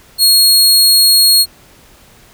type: tone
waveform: sawtooth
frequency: 4300 Hz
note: C8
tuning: 47 cents sharp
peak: -3 dBFS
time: 0.18-1.46 s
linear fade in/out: 50 ms
effects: pink hiss -44 dBFS RMS until 2.33 s